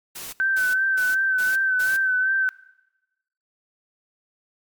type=noise bursts; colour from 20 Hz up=white; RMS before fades=-35 dBFS; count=5; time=0.15-1.97 s; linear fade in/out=10 ms; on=180 ms; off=230 ms
type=tone with vibrato; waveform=sine; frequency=1535 Hz; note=G6; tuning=37 cents flat; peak=-18 dBFS; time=0.4-2.49 s; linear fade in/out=0 ms; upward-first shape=sine; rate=2.7 Hz; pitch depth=38 cents each way
effects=noise-tail reverb RT60 1.0 s tail -22 dB re dry + MP3 96 kbps